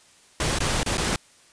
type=noise with dropouts; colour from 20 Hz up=pink; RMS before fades=-24 dBFS; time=0.4-1.16 s; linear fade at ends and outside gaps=2 ms; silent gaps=0.587-0.603 / 0.832-0.861 / 0.972-0.98 s; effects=white hiss -55 dBFS RMS until 1.52 s + resampled to 22050 Hz